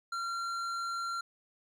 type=tone with hard clipping; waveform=triangle; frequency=1373 Hz; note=F6; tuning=30 cents flat; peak=-35 dBFS; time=0.12-1.21 s; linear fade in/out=5 ms; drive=14 dB; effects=none